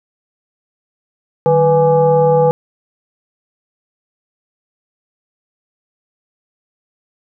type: tone with frequency modulation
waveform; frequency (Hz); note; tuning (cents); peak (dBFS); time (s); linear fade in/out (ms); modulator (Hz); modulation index
sine; 493.9; B4; 0; -8; 1.46-2.51; 0; 342; 0.87
effects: none